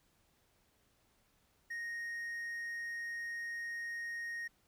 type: tone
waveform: triangle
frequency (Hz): 1864.7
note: A#6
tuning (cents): 0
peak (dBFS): -37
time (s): 1.7-4.48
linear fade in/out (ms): 10
effects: pink hiss -73 dBFS RMS until 4.67 s